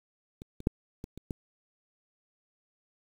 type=clicks; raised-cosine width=3 ms; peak=-30 / -30 / -11 / -26 / -30 / -21 dBFS; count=6; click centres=0.419 / 0.604 / 0.671 / 1.041 / 1.176 / 1.308 s; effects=8-bit